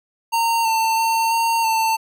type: tone with pitch steps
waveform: square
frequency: 920 / 897 / 905 / 916 / 894 Hz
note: A#5 / A5 / A5 / A#5 / A5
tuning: -23 / +33 / +48 / -31 / +27 cents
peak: -17 dBFS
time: 0.32-1.97 s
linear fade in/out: 20 ms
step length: 330 ms
effects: none